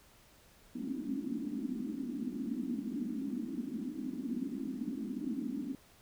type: band-pass noise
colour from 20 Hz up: pink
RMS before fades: -38 dBFS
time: 0.75-5.75 s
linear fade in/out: 2 ms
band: 220 to 290 Hz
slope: 48 dB/octave
effects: pink hiss -62 dBFS RMS until 6.01 s